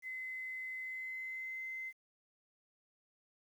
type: tone with pitch glide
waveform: sine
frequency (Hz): 2043 to 2063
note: C7 to C7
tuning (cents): -42 to -25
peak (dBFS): -40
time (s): 0.02-1.93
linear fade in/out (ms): 50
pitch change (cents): +17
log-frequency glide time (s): 0.81-1.65
effects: 11-bit